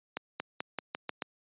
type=accelerating click train; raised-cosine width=0.3 ms; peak=-17 dBFS; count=7; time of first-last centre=0.17-1.222 s; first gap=230 ms; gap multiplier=0.89; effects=high-pass 200 Hz 12 dB/octave + resampled to 8000 Hz